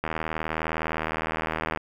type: click train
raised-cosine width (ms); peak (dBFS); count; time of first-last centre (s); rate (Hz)
0.5; -12; 139; 0.04-1.774; 79.6
effects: 8-bit